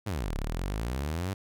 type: exponential two-way sweep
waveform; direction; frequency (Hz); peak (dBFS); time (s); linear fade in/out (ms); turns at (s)
sawtooth; down then up; 115.5 to 33.33 to 100.9; -26; 0.06-1.34; 10; 0.35
effects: none